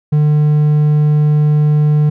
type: tone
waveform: triangle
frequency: 150 Hz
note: D3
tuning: 37 cents sharp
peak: -6 dBFS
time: 0.12-2.1 s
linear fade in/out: 10 ms
effects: none